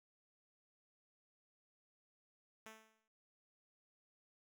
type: tone with exponential decay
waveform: 5% pulse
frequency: 220 Hz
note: A3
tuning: in tune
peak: -39 dBFS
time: 2.66-3.08 s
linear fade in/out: 2 ms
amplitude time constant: 91 ms
effects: none